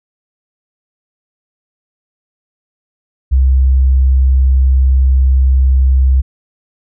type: tone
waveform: sine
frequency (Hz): 65.6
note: C2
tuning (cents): +5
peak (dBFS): -6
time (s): 3.31-6.22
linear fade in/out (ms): 20
effects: none